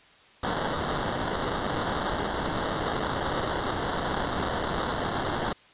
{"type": "noise with sample-and-hold", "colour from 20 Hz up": "violet", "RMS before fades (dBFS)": -29, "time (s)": [0.43, 5.53], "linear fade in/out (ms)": 5, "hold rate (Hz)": 2450, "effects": ["white hiss -55 dBFS RMS until 5.73 s", "resampled to 8000 Hz"]}